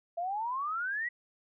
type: exponential sweep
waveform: sine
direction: up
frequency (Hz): 665 to 1975.5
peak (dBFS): -31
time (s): 0.17-1.09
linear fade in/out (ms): 10
effects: none